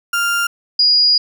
35% pulse / sine tone pair in turn, 1396.9 / 4884 Hz, F6 / D#8, 0 / -33 cents, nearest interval octave + minor seventh, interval 2167 cents, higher second, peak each -13 / -9 dBFS, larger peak second, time 0.13-0.47 / 0.79-1.18 s, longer second, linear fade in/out 5 ms, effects none

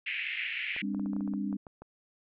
white band-pass noise, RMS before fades -35 dBFS, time 0.06-0.82 s, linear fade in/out 5 ms, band 1900 to 2700 Hz, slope 48 dB/octave
clicks, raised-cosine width 1 ms, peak -32 dBFS, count 12, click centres 0.764 / 0.947 / 0.996 / 1.06 / 1.133 / 1.165 / 1.208 / 1.277 / 1.337 / 1.528 / 1.668 / 1.82 s
sine chord, G suspended fourth, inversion none, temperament equal with one note detuned, 200.9 / 261.6 / 293.7 Hz, G3 / C4 / D4, +43 / 0 / 0 cents, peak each -32 / -38 / -36 dBFS, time 0.82-1.57 s, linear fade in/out 10 ms
effects none

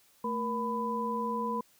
sine tone cluster, 222.2 / 473.8 / 998 Hz, A3 / A#4 / B5, +17 / +28 / +18 cents, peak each -35 / -36 / -32 dBFS, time 0.24-1.61 s, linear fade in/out 5 ms, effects white hiss -64 dBFS RMS until 1.79 s

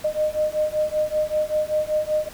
sine beating tone pair, 610 / 615.2 Hz, D#5 / D#5, -34 / -20 cents, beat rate 5.2 Hz, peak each -23 dBFS, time 0.04-2.29 s, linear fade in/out 10 ms, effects pink hiss -42 dBFS RMS until 2.33 s

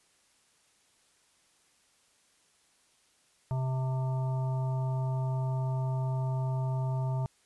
harmonic tone with a mistuned harmonic, 130.81 Hz, C3, in tune, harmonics 1 / 3 / 5 / 7 / 9, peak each -28 / -47 / -42 / -42 / -52 dBFS, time 3.51-7.26 s, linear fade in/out 0 ms, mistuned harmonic 7, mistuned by -19 cents, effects white hiss -67 dBFS RMS until 7.45 s + resampled to 24000 Hz

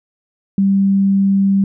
sine tone, 196 Hz, G3, in tune, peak -10 dBFS, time 0.58-1.64 s, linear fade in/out 2 ms, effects none

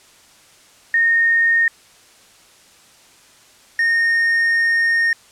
sine / triangle tone pair in turn, 1842 / 1842 Hz, A#6 / A#6, -21 / -21 cents, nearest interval unison, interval 0 cents, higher neither, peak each -12 dBFS, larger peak neither, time 0.94-1.68 / 3.79-5.13 s, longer second, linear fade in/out 2 ms, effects white hiss -49 dBFS RMS until 5.31 s + low-pass 9000 Hz 12 dB/octave

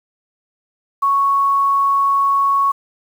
sine tone with quantisation, 1108.7 Hz, C#6, in tune, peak -12 dBFS, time 1.02-2.72 s, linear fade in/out 10 ms, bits 7, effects none

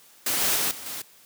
white noise with level steps, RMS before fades -25 / -23 / -25 / -39 / -34 dBFS, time 0.26-1.02 s, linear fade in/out 5 ms, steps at 0.41 / 0.56 / 0.71 / 0.86 s, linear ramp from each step 2 ms, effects white hiss -54 dBFS RMS until 1.25 s + high-pass 100 Hz 12 dB/octave

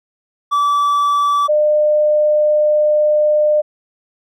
triangle / sine tone pair in turn, 1155 / 602.7 Hz, D6 / D5, -29 / +45 cents, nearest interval major seventh, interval 1126 cents, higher first, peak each -10 dBFS, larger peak neither, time 0.51-1.48 / 1.48-3.62 s, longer second, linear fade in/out 20 ms, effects none

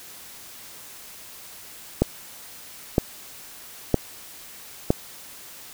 click train, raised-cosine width 2 ms, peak -3 dBFS, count 4, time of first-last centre 2.02-4.905 s, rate 1.04 Hz, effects white hiss -43 dBFS RMS until 5.73 s

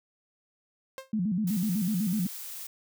sawtooth tone with exponential decay, 530 Hz, C5, 22 cents sharp, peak -31 dBFS, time 0.98-1.12 s, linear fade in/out 0 ms, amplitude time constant 29 ms
sine tone with vibrato, 196 Hz, G3, in tune, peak -25 dBFS, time 1.13-2.27 s, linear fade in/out 5 ms, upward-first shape square, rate 8 Hz, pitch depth 170 cents each way
blue noise, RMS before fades -40 dBFS, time 1.47-2.67 s, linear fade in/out 5 ms
effects none

